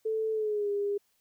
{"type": "tone with pitch glide", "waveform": "sine", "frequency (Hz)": [440, 405.8], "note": ["A4", "G#4"], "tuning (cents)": [0, -40], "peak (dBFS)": -27, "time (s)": [0.05, 0.98], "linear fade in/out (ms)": 10, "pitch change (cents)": -140, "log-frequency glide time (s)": [0.32, 0.7], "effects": ["white hiss -72 dBFS RMS until 1.2 s"]}